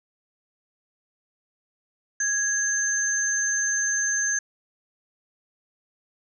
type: tone pair together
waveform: sine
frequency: 1661.2 / 6290 Hz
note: G#6 / G8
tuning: 0 / +5 cents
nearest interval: octave + major seventh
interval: 2305 cents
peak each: -25 / -24 dBFS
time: 2.2-4.39 s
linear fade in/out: 5 ms
effects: none